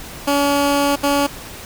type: tone bursts at uneven times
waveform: 15% pulse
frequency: 283.8 Hz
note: C#4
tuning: 41 cents sharp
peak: -8 dBFS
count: 2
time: 0.27-0.96 / 1.03-1.27 s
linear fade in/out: 10 ms
effects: pink hiss -34 dBFS RMS until 1.65 s